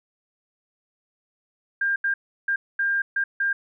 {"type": "tone bursts at uneven times", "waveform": "sine", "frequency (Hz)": 1600, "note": "G6", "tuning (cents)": 35, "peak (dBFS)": -20, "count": 6, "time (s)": [[1.81, 1.96], [2.04, 2.14], [2.48, 2.56], [2.79, 3.02], [3.16, 3.24], [3.4, 3.53]], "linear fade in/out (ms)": 5, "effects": []}